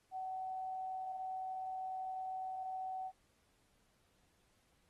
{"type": "tone with amplitude modulation", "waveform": "sine", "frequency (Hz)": 753, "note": "F#5", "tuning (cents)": 30, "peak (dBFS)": -38, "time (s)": [0.11, 3.12], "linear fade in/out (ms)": 50, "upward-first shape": "sine", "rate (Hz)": 130, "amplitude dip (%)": 25, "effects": ["pink hiss -75 dBFS RMS until 4.89 s", "AAC 32 kbps"]}